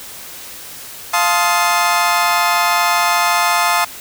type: chord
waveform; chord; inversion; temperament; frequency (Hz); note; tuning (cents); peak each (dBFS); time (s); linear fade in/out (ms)
30% pulse; F dominant seventh; none; just; 698.5 / 873.1 / 1047.7 / 1257.2; F5 / A5 / C6 / Eb6; 0 / -14 / +2 / +18; -16; 1.13-3.85; 10
effects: white hiss -33 dBFS RMS until 4 s